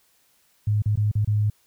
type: tone with dropouts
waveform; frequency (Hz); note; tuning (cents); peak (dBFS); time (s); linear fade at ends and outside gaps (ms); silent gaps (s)
sine; 105.2; G#2; +23; -18; 0.67-1.5; 5; 0.821-0.858 / 0.957-0.973 / 1.115-1.153 / 1.248-1.274
effects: white hiss -63 dBFS RMS until 1.66 s